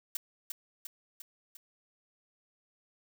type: noise with echo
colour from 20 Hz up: blue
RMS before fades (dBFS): -34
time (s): 0.15-0.17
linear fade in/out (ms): 2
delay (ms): 350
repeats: 4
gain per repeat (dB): -4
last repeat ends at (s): 1.57
effects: none